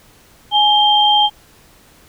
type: tone pair together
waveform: sine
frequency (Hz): 838 / 3168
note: G#5 / G7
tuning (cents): +15 / +18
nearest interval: octave + major seventh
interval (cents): 2303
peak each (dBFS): -12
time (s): 0.51-1.3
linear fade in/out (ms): 50
effects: pink hiss -48 dBFS RMS until 2.08 s